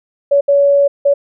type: tone bursts at uneven times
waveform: sine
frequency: 565 Hz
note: C#5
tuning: 33 cents sharp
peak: -7 dBFS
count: 3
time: 0.31-0.41 / 0.48-0.88 / 1.05-1.14 s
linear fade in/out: 10 ms
effects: none